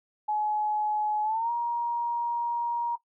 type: tone with pitch glide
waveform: sine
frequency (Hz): 847 to 945.2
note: G#5 to A#5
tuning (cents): +34 to +24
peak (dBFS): -25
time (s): 0.28-2.96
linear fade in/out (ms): 10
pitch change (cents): +190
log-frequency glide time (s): 1.23-1.51
effects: noise-tail reverb RT60 0.1 s tail -17 dB re dry